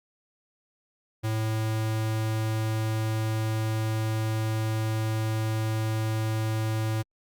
square tone, 110 Hz, A2, in tune, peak -26 dBFS, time 1.23-7.03 s, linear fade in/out 20 ms, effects Opus 48 kbps

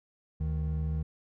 triangle tone pair together, 74.1 / 155.93 Hz, D2 / D#3, +16 / +4 cents, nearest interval octave + minor second, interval 1288 cents, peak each -28 / -31 dBFS, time 0.4-1.03 s, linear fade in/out 10 ms, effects none

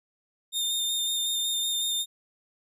sawtooth tone with vibrato, 3639 Hz, A#7, 42 cents flat, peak -23 dBFS, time 0.52-2.06 s, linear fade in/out 50 ms, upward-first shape square, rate 5.4 Hz, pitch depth 12 cents each way, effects none

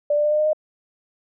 sine tone with pitch steps, 587.3 / 593.1 / 598.9 / 604.9 / 610.8 / 616.9 Hz, D5 / D5 / D5 / D#5 / D#5 / D#5, 0 / +17 / +34 / -49 / -32 / -15 cents, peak -16 dBFS, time 0.1-0.532 s, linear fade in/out 5 ms, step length 72 ms, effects none

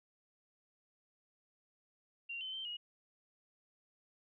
sine tone with pitch steps, 2765 / 3063 / 3120 / 2889 Hz, F7 / G7 / G7 / F#7, -18 / -41 / -9 / -42 cents, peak -40 dBFS, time 2.29-2.77 s, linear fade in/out 10 ms, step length 120 ms, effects none

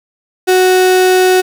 35% pulse tone, 370 Hz, F#4, in tune, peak -5 dBFS, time 0.47-1.42 s, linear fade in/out 20 ms, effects none

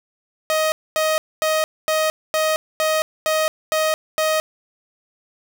sawtooth tone bursts, 627 Hz, D#5, 13 cents sharp, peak -13 dBFS, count 9, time 0.5-4.4 s, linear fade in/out 0 ms, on 220 ms, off 240 ms, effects none

